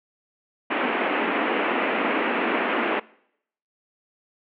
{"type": "band-pass noise", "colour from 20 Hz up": "pink", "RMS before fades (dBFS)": -24, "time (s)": [0.7, 3], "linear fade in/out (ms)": 10, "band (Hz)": [230, 2800], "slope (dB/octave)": 48, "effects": ["noise-tail reverb RT60 0.7 s tail -22 dB re dry"]}